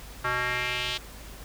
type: tone with band-pass filter sweep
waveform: square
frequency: 124.1 Hz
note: B2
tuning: 9 cents sharp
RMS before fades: -29 dBFS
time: 0.24-0.98 s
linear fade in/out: 10 ms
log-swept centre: 1400 to 3500 Hz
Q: 2.5
effects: added 50 Hz sine -44 dBFS peak until 1.44 s + pink hiss -46 dBFS RMS until 1.44 s